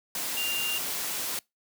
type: tone in noise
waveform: sine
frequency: 2794 Hz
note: F7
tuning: in tune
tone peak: -29 dBFS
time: 0.37-0.78 s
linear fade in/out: 2 ms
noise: white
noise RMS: -32 dBFS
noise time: 0.15-1.39 s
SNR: 0 dB
effects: noise-tail reverb RT60 0.2 s tail -25 dB re dry + high-pass 150 Hz 12 dB/octave